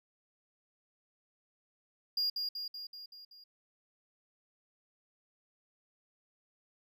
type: tone with echo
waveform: triangle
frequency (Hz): 4831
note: D8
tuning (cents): +48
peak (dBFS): -28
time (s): 2.17-2.3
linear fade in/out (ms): 5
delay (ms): 190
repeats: 6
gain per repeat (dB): -4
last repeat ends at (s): 3.44
effects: none